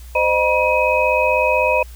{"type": "tone cluster", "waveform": "sine", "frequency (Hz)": [517, 613, 963, 2525], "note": ["C5", "D#5", "B5", "D#7"], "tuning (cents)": [-21, -26, -44, 25], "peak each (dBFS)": -19, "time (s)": [0.15, 1.83], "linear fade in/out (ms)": 5, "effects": ["added 60 Hz sine -34 dBFS peak until 1.95 s", "white hiss -47 dBFS RMS until 1.95 s"]}